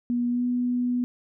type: tone with pitch glide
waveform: sine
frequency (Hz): 241.6 to 246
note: B3 to B3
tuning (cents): -38 to -7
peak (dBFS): -22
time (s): 0.1-1.04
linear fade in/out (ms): 0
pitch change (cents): +31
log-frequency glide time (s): 0.29-0.43
effects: none